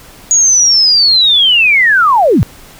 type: linear sweep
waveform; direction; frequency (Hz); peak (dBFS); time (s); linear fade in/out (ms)
sine; down; 6790 to 74; -5; 0.31-2.43; 0
effects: pink hiss -37 dBFS RMS until 2.79 s